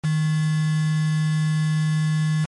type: tone with quantisation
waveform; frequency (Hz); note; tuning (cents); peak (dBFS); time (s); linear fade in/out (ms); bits
sine; 155.56; D#3; 0; -18; 0.03-2.46; 20; 5
effects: MP3 48 kbps